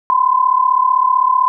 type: tone pair together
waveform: sine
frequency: 1003.3 / 1039 Hz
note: B5 / C6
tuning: +27 / -12 cents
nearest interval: minor second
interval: 61 cents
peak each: -13 dBFS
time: 0.1-1.48 s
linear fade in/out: 0 ms
effects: none